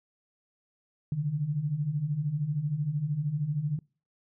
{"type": "beating tone pair", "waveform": "sine", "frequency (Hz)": [138.6, 151.6], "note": ["C#3", "D#3"], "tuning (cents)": [0, -45], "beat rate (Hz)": 13, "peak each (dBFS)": [-33, -28], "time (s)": [1.12, 3.79], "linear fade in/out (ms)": 2, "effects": ["noise-tail reverb RT60 0.4 s tail -26 dB re dry"]}